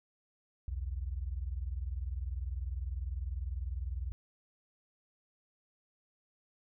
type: tone pair together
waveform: sine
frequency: 59.78 / 79.8 Hz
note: A#1 / D#2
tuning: +44 / +44 cents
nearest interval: perfect fourth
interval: 500 cents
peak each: -36 / -39 dBFS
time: 0.68-4.12 s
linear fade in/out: 0 ms
effects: none